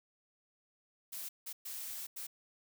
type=noise bursts at uneven times; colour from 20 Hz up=blue; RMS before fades=-43 dBFS; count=4; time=1.12-1.29 / 1.46-1.53 / 1.65-2.07 / 2.16-2.27 s; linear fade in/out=10 ms; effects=none